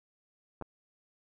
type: clicks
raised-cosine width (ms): 1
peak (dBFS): -26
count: 2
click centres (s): 0.613 / 0.623
effects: none